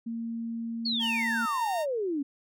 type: tone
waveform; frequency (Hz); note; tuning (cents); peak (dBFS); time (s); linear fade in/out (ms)
sine; 230; A#3; -23; -31; 0.06-1.46; 10
type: exponential sweep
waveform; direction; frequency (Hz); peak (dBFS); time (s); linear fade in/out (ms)
sine; down; 4531 to 268.2; -27; 0.85-2.23; 10
type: tone with pitch glide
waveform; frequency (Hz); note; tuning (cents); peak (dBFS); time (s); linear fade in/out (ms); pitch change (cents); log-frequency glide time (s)
sawtooth; 910 to 919.5; A#5 to A#5; -42 to -24; -30; 0.99-1.86; 50; +18; 1.4-1.71
effects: none